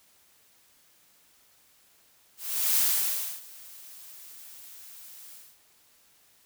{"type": "noise with ADSR envelope", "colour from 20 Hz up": "blue", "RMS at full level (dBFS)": -23, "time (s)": [2.37, 5.59], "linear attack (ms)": 400, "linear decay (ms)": 640, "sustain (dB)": -24, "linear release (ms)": 260, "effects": ["white hiss -62 dBFS RMS until 6.45 s"]}